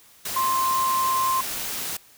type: tone in noise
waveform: sine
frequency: 1050 Hz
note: C6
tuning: 6 cents sharp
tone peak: -20 dBFS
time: 0.36-1.41 s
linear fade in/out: 5 ms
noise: white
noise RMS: -30 dBFS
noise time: 0.25-1.97 s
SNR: +7 dB
effects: white hiss -53 dBFS RMS until 2.17 s